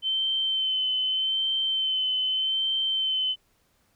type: tone with vibrato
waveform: sine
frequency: 3078 Hz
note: G7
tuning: 32 cents flat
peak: -23 dBFS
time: 0.02-3.36 s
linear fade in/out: 50 ms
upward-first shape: sine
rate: 0.82 Hz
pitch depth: 22 cents each way
effects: pink hiss -67 dBFS RMS until 3.95 s